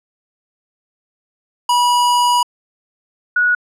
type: tone pair in turn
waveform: square / sine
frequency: 972 / 1461.4 Hz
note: B5 / F#6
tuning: -28 / -22 cents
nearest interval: perfect fifth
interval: 706 cents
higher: second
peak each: -12 / -11 dBFS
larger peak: second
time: 1.69-2.43 / 3.36-3.55 s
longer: first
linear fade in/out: 5 ms
effects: low-pass 11000 Hz 12 dB/octave